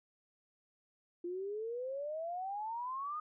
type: exponential sweep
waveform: sine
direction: up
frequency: 343 to 1248 Hz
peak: -37 dBFS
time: 1.24-3.2 s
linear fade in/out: 5 ms
effects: none